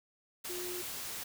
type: tone in noise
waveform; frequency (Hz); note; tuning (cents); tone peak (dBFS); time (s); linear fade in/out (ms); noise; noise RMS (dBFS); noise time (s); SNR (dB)
sine; 357.7; F4; +41; -40; 0.49-0.82; 10; white; -41; 0.44-1.24; -2
effects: none